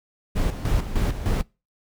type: noise with tremolo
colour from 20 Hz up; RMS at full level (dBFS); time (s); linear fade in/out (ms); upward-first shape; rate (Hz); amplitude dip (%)
brown; -21; 0.35-1.43; 20; square; 3.3; 65
effects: noise-tail reverb RT60 0.3 s tail -26 dB re dry